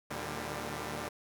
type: tone cluster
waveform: 5% pulse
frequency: 76.5 / 116.5 / 148.2 / 198.3 Hz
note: D#2 / A#2 / D3 / G3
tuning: -29 / -1 / +16 / +20 cents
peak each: -31 dBFS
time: 0.1-1.09 s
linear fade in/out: 10 ms
effects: none